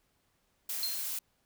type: noise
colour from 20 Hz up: blue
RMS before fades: -36 dBFS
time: 0.69-1.19 s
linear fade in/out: 5 ms
type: tone with exponential decay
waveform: sine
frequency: 4186 Hz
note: C8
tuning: in tune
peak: -29 dBFS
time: 0.83-1.13 s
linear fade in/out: 1 ms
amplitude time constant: 64 ms
effects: pink hiss -74 dBFS RMS until 1.45 s